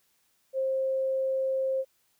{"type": "tone", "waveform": "sine", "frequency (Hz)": 530, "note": "C5", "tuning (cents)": 22, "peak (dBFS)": -25, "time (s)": [0.53, 1.85], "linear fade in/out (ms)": 50, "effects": ["white hiss -70 dBFS RMS until 2.19 s"]}